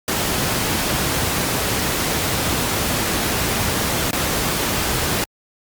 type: noise with dropouts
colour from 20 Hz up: pink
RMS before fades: -20 dBFS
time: 0.08-5.24 s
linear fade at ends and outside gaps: 1 ms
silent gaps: 4.109-4.13 s
effects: high-pass 60 Hz 12 dB/octave + Opus 48 kbps